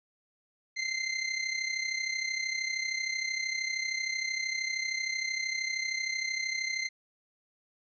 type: tone with amplitude modulation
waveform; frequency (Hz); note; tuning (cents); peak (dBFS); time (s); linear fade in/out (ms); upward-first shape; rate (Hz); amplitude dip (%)
sawtooth; 2079; C7; -12; -24; 0.76-6.89; 20; sine; 33; 65
effects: resampled to 16000 Hz